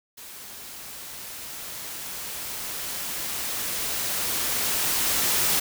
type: noise with level ramp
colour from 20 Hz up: white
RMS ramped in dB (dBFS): -42 to -22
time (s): 0.17-5.6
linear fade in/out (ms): 10
effects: none